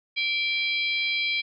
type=harmonic tone with a mistuned harmonic; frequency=810 Hz; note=G#5; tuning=43 cents flat; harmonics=3 / 4 / 5 / 6; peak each=-25 / -30 / -33 / -37 dBFS; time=0.16-1.42 s; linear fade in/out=20 ms; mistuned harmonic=3; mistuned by=-67 cents; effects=none